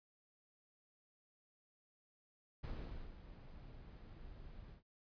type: noise with ADSR envelope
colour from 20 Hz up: brown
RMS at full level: -43 dBFS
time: 2.63-4.83 s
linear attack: 11 ms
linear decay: 490 ms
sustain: -11 dB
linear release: 120 ms
effects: resampled to 11025 Hz